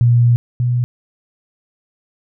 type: tone pair in turn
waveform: sine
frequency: 119.7 / 122.5 Hz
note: A#2 / B2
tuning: +46 / -14 cents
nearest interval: unison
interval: 40 cents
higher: second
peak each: -8 / -13 dBFS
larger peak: first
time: 0.01-0.36 / 0.6-0.84 s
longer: first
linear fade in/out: 0 ms
effects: none